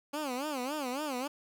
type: tone with vibrato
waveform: 15% pulse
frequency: 275.3 Hz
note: C#4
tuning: 12 cents flat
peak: -27 dBFS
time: 0.13-1.28 s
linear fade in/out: 10 ms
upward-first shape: sine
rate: 3.6 Hz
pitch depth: 200 cents each way
effects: none